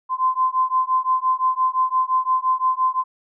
sine beating tone pair, 1030 / 1035.8 Hz, C6 / C6, -28 / -18 cents, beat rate 5.8 Hz, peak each -20 dBFS, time 0.09-3.04 s, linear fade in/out 50 ms, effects none

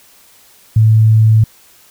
sine tone, 110 Hz, A2, in tune, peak -5 dBFS, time 0.76-1.44 s, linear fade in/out 5 ms, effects white hiss -46 dBFS RMS until 1.9 s

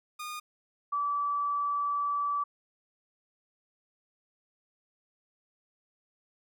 sawtooth / sine tone pair in turn, 1223 / 1154.4 Hz, D#6 / D6, -30 / -30 cents, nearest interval minor second, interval 100 cents, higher first, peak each -33 / -27 dBFS, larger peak second, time 0.19-0.4 / 0.92-2.44 s, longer second, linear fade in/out 10 ms, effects none

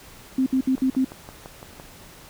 sine tone bursts, 261.6 Hz, C4, in tune, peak -17 dBFS, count 5, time 0.38-1.047 s, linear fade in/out 5 ms, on 83 ms, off 63 ms
click train, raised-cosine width 1 ms, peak -24 dBFS, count 7, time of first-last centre 0.78-1.799 s, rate 5.89 Hz
effects pink hiss -46 dBFS RMS until 2.29 s

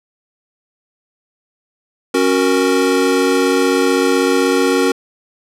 square chord, F# major, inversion second, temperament equal with one note detuned, 274.3 / 370 / 466.2 Hz, C#4 / F#4 / A#4, -18 / 0 / 0 cents, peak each -17 dBFS, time 2.14-4.92 s, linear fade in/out 5 ms, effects low-pass 11000 Hz 12 dB/octave

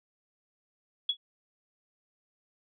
sine tone with exponential decay, 3368 Hz, G#7, 24 cents sharp, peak -21 dBFS, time 1.09-1.17 s, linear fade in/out 5 ms, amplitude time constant 17 ms, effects none

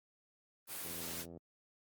white noise, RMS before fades -43 dBFS, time 0.67-1.26 s, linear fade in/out 50 ms
click train, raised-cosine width 2 ms, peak -37 dBFS, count 45, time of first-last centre 0.85-1.373 s, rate 84.2 Hz
effects high-pass 100 Hz 12 dB/octave + Opus 32 kbps

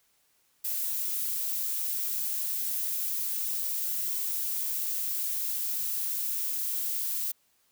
violet noise, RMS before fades -31 dBFS, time 0.64-7.32 s, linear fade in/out 10 ms, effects white hiss -69 dBFS RMS until 7.71 s

